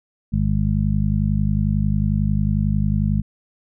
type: harmonic tone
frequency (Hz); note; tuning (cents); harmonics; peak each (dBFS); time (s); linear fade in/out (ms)
51.1; G#1; -27; 1 / 2 / 3 / 4; -22 / -22 / -22 / -22; 0.32-3.22; 20
effects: none